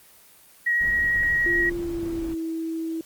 sine tone with vibrato, 1900 Hz, A#6, 33 cents sharp, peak -19 dBFS, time 0.66-1.7 s, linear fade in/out 10 ms, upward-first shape triangle, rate 11 Hz, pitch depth 11 cents each way
brown noise, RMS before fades -36 dBFS, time 0.8-2.35 s, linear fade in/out 20 ms
sine tone with pitch glide, 344.7 to 325.4 Hz, F4 to E4, -23 to -22 cents, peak -26 dBFS, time 1.46-3.01 s, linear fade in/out 2 ms, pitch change -99 cents, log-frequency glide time 1.76-2.39 s
effects white hiss -52 dBFS RMS until 3.05 s + Opus 24 kbps

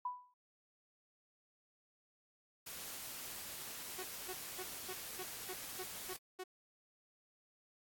sine tone with exponential decay, 991 Hz, B5, 6 cents sharp, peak -34 dBFS, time 0.05-0.34 s, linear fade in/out 5 ms, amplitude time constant 61 ms
white noise, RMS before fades -47 dBFS, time 2.66-6.17 s, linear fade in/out 10 ms
sawtooth tone bursts, 370 Hz, F#4, in tune, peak -39 dBFS, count 9, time 3.98-6.439 s, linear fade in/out 10 ms, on 51 ms, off 250 ms
effects AAC 64 kbps

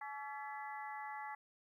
harmonic tone with a mistuned harmonic, 284.2 Hz, C#4, 43 cents sharp, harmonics 3 / 4 / 5 / 6 / 7, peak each -45 / -51 / -55 / -53 / -51 dBFS, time 0.01-1.35 s, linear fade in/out 5 ms, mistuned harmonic 5, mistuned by -88 cents, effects 13-bit

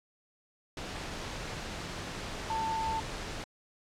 sine tone in noise, 890 Hz, A5, 20 cents sharp, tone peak -30 dBFS, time 2.5-3 s, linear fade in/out 2 ms, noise pink, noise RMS -39 dBFS, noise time 0.77-3.44 s, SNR +6 dB, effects low-pass 6000 Hz 12 dB/octave + AAC 64 kbps

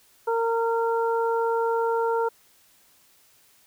harmonic tone, 459.5 Hz, A#4, 25 cents flat, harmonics 1 / 2 / 3, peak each -23 / -26 / -32 dBFS, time 0.27-2.29 s, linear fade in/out 10 ms, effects white hiss -59 dBFS RMS until 3.66 s

